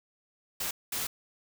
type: noise bursts at uneven times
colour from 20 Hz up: white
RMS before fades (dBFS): -33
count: 2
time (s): 0.6-0.71 / 0.92-1.07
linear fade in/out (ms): 5
effects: none